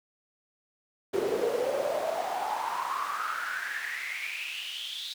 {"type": "noise with high-pass filter sweep", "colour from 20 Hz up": "brown", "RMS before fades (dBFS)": -32, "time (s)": [1.13, 5.14], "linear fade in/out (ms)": 10, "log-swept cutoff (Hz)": [380, 3800], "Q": 8.2, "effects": []}